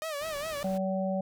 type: tone with vibrato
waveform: sawtooth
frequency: 606 Hz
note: D#5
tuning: 46 cents flat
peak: -29 dBFS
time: 0.02-0.63 s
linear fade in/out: 0 ms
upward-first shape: sine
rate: 4.9 Hz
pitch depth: 120 cents each way
type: noise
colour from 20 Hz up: pink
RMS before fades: -48 dBFS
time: 0.21-0.78 s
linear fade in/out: 5 ms
type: harmonic tone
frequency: 190 Hz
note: F#3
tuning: 46 cents sharp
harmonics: 1 / 3 / 4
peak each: -30 / -31 / -37 dBFS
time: 0.64-1.21 s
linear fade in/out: 5 ms
effects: none